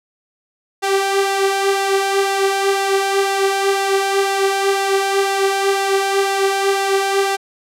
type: tone with flanger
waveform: sawtooth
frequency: 392 Hz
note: G4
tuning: in tune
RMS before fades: -17 dBFS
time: 0.82-7.37 s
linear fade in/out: 20 ms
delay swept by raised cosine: 1.1 to 3.9 ms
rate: 2 Hz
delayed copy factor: +0.5
effects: low-pass 11000 Hz 12 dB/octave